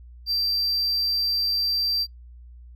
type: tone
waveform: triangle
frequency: 4699 Hz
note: D8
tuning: in tune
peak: -20 dBFS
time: 0.26-2.07 s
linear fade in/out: 50 ms
effects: noise-tail reverb RT60 0.1 s tail -22 dB re dry + added 60 Hz sine -42 dBFS peak until 2.75 s